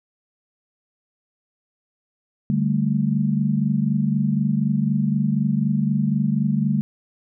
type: chord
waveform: sine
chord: D suspended fourth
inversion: none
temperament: equal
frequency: 146.83 / 196 / 220 Hz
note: D3 / G3 / A3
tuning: 0 / 0 / 0 cents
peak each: -22 dBFS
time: 2.5-6.81 s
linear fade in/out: 0 ms
effects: none